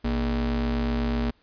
square ring-modulated tone, 90 Hz, F#2, 47 cents flat, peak -21 dBFS, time 0.04-1.31 s, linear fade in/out 10 ms, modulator 146 Hz, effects pink hiss -64 dBFS RMS until 1.42 s + resampled to 11025 Hz

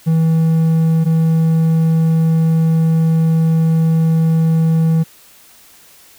triangle tone pair in turn, 162 / 162 Hz, E3 / E3, -30 / -30 cents, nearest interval unison, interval 0 cents, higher neither, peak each -8 dBFS, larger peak neither, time 0.06-1.05 / 1.05-5.04 s, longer second, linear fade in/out 20 ms, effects white hiss -45 dBFS RMS until 6.18 s

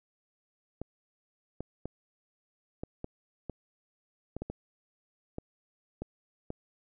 clicks, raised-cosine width 2 ms, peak -23 dBFS, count 12, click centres 0.816 / 1.606 / 1.856 / 2.835 / 3.044 / 3.497 / 4.366 / 4.42 / 4.5 / 5.384 / 6.02 / 6.504 s, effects none

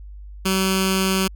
10% pulse tone with notch filter, 190 Hz, F#3, 46 cents sharp, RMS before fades -20 dBFS, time 0.45-1.28 s, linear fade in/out 10 ms, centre 690 Hz, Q 0.52, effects added 50 Hz sine -35 dBFS peak until 1.35 s

